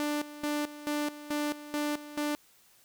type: tone with tremolo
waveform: sawtooth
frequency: 295.6 Hz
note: D4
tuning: 11 cents sharp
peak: -25 dBFS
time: 0-2.35 s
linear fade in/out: 0 ms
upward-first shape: square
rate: 2.3 Hz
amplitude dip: 80%
effects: white hiss -62 dBFS RMS until 2.84 s